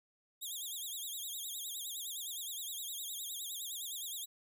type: tone with vibrato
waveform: 10% pulse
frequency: 3520 Hz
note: A7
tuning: in tune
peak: -33 dBFS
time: 0.41-4.26 s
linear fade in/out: 20 ms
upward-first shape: sine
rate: 9.7 Hz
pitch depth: 170 cents each way
effects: none